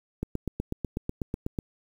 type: click train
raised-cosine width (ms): 3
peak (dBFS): -16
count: 12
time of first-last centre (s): 0.23-1.588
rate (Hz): 8.1
effects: 8-bit